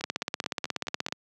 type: two click trains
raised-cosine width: 0.2 ms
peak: -19 / -11 dBFS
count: 6 / 19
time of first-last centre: 0.01-1.085 / 0.04-1.124 s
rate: 4.65 / 16.6 Hz
effects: high-pass 150 Hz 12 dB/octave